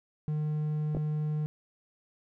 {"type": "tone", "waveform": "triangle", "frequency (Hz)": 152, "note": "D#3", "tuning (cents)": -40, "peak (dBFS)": -26, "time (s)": [0.28, 1.46], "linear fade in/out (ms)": 0}
{"type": "clicks", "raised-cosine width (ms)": 2, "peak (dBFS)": -20, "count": 2, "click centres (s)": [0.949, 0.969]}
{"effects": []}